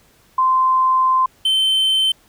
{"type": "tone pair in turn", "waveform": ["sine", "triangle"], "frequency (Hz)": [1038, 3089], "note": ["C6", "G7"], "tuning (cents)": [-14, -26], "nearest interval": "octave + perfect fifth", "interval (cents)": 1888, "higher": "second", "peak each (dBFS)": -12, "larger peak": "neither", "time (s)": [[0.38, 1.26], [1.45, 2.12]], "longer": "first", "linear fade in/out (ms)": 5, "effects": ["pink hiss -54 dBFS RMS until 2.28 s"]}